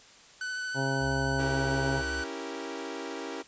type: tone with vibrato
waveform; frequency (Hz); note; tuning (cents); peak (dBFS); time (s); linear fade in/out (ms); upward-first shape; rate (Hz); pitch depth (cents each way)
45% pulse; 1501; F#6; +24; -32; 0.41-2.24; 2; triangle; 13; 15
type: harmonic tone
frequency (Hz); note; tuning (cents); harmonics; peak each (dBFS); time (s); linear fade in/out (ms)
135.4; C#3; -40; 1 / 2 / 3 / 4 / 5 / 6 / 7; -31 / -34 / -36 / -37 / -38 / -39 / -39; 0.74-2.03; 50
type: tone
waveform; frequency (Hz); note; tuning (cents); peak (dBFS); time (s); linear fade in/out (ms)
sine; 67.8; C#2; -38; -36; 0.99-2.25; 50
type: chord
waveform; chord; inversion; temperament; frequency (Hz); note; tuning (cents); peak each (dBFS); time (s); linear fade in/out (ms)
sawtooth; C# diminished seventh; none; equal with one note detuned; 277.2 / 329.6 / 392 / 468.1; C#4 / E4 / G4 / Bb4; 0 / 0 / 0 / +7; -37; 1.38-3.43; 20
effects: white hiss -54 dBFS RMS until 3.47 s + resampled to 16000 Hz